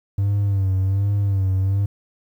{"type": "tone with vibrato", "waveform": "triangle", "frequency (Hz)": 98, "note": "G2", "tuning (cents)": 0, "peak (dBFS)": -14, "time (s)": [0.18, 1.86], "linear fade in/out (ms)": 5, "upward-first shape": "sine", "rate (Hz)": 1.3, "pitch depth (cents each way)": 61, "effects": ["tanh soft clip ceiling -10 dBFS", "9-bit"]}